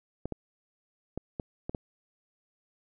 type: clicks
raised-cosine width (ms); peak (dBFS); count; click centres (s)
2; -20; 6; 0.256 / 0.323 / 1.176 / 1.398 / 1.695 / 1.748
effects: none